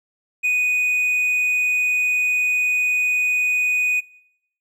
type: tone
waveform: triangle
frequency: 2484 Hz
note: D#7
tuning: 3 cents flat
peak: -15 dBFS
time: 0.43-4.01 s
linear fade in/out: 20 ms
effects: noise-tail reverb RT60 0.8 s tail -23 dB re dry